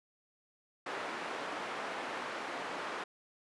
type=band-pass noise; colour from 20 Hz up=white; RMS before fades=-40 dBFS; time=0.86-3.04 s; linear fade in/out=5 ms; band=310 to 1500 Hz; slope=12 dB/octave; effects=resampled to 24000 Hz